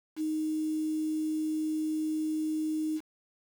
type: tone with quantisation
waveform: sine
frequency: 311.1 Hz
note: D#4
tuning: in tune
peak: -28 dBFS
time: 0.16-3.01 s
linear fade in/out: 50 ms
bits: 8
effects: none